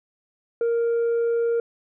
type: tone with tanh clipping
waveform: sine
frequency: 466.2 Hz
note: A#4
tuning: in tune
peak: -20 dBFS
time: 0.61-1.6 s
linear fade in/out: 2 ms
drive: 2 dB
effects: none